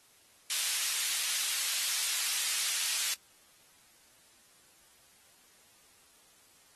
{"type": "high-pass noise", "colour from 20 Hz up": "pink", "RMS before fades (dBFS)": -32, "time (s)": [0.5, 3.14], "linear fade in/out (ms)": 2, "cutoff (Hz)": 2900, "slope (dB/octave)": 12, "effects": ["white hiss -62 dBFS RMS until 6.75 s", "AAC 32 kbps"]}